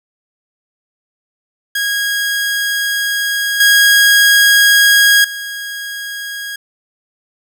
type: tone with level steps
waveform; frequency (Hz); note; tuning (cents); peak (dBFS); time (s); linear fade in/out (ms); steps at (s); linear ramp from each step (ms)
sawtooth; 1642; G#6; -20; -11 / -3 / -19; 1.75-6.56; 5; 3.6 / 5.24; 5
effects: none